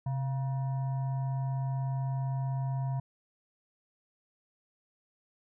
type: tone with frequency modulation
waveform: sine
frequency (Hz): 132.1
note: C3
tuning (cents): +17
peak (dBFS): -29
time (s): 0.06-3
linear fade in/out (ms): 5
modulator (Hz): 823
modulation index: 0.32
effects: none